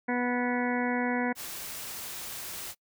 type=harmonic tone; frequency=245.6 Hz; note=B3; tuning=9 cents flat; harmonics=1 / 2 / 3 / 4 / 6 / 7 / 8 / 9; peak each=-29 / -34 / -35 / -37 / -38 / -37 / -37 / -40 dBFS; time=0.08-1.33 s; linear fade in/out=10 ms
type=noise; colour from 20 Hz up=white; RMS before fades=-39 dBFS; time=1.35-2.75 s; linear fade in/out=50 ms
effects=noise-tail reverb RT60 0.1 s tail -25 dB re dry